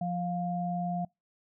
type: tone pair together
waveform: sine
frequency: 176 / 704 Hz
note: F3 / F5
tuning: +14 / +14 cents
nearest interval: 2 octaves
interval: 2400 cents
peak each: -31 / -33 dBFS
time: 0.01-1.05 s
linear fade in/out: 5 ms
effects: noise-tail reverb RT60 0.2 s tail -26 dB re dry